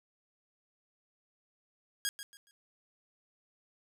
10% pulse tone with echo, 1638 Hz, G#6, 24 cents flat, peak -22 dBFS, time 2.05-2.09 s, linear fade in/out 0 ms, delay 140 ms, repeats 3, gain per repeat -11 dB, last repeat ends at 2.51 s, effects none

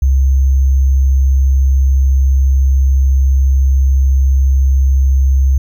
sine tone with sample-and-hold, 67 Hz, C2, 42 cents sharp, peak -7 dBFS, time 0.02-5.58 s, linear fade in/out 5 ms, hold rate 6300 Hz, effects none

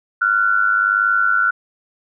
sine tone pair together, 1378.6 / 1480 Hz, F6 / F#6, -23 / 0 cents, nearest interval minor second, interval 123 cents, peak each -16 dBFS, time 0.21-1.51 s, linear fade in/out 10 ms, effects none

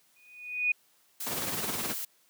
sine tone with exponential growth, 2474 Hz, D#7, 10 cents flat, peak -21 dBFS, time 0.16-0.72 s, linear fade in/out 5 ms, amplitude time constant 120 ms
blue noise, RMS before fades -36 dBFS, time 1.2-2.05 s, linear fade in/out 5 ms
pink noise with tremolo, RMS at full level -32 dBFS, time 1.26-1.94 s, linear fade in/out 10 ms, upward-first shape sine, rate 19 Hz, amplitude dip 60%
effects white hiss -66 dBFS RMS until 2.29 s + high-pass 150 Hz 12 dB/octave

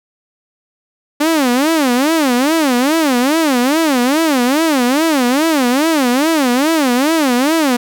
sawtooth tone with vibrato, 282 Hz, C#4, 30 cents sharp, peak -7 dBFS, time 1.2-7.77 s, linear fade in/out 10 ms, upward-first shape sine, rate 2.4 Hz, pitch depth 270 cents each way, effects none

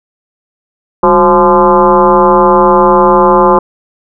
sine tone with frequency modulation, 698.5 Hz, F5, in tune, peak -3 dBFS, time 1.03-3.59 s, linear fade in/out 5 ms, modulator 167 Hz, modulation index 2.7, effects none

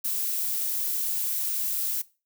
violet noise, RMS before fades -28 dBFS, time 0.04-2.02 s, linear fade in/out 10 ms, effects noise-tail reverb RT60 0.3 s tail -19 dB re dry

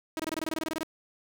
sawtooth tone bursts, 318.7 Hz, D#4, 42 cents sharp, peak -26 dBFS, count 14, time 0.17-0.832 s, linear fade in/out 0 ms, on 25 ms, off 24 ms, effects none

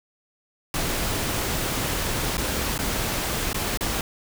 pink noise with dropouts, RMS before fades -26 dBFS, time 0.74-4.01 s, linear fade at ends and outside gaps 2 ms, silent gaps 2.371-2.379 / 2.779-2.789 / 3.531-3.544 / 3.774-3.808 s, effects none

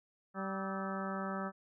harmonic tone with a mistuned harmonic, 193.4 Hz, G3, 23 cents flat, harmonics 1 / 2 / 3 / 4 / 5 / 6 / 7 / 8 / 9, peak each -39 / -46 / -44 / -46 / -49 / -47 / -43 / -49 / -51 dBFS, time 0.34-1.52 s, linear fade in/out 50 ms, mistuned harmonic 7, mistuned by -72 cents, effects none

